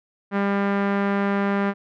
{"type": "tone with low-pass filter", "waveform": "sawtooth", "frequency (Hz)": 199.6, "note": "G3", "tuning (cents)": 32, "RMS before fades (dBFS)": -22, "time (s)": [0.31, 1.74], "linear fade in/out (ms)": 50, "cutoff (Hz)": 1700, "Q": 1.6, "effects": []}